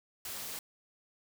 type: noise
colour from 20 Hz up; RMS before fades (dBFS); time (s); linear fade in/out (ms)
white; -41; 0.25-0.59; 2
effects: none